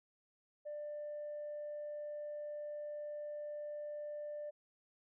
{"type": "tone", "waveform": "sine", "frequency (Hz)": 593, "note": "D5", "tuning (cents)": 17, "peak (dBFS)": -40, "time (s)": [0.65, 4.51], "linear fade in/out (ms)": 20, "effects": ["tanh soft clip ceiling -38 dBFS"]}